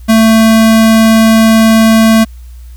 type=tone; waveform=square; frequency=222.7 Hz; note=A3; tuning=21 cents sharp; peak=-4 dBFS; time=0.08-2.25 s; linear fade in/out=20 ms; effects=added 60 Hz sine -27 dBFS peak until 2.76 s + white hiss -48 dBFS RMS until 2.76 s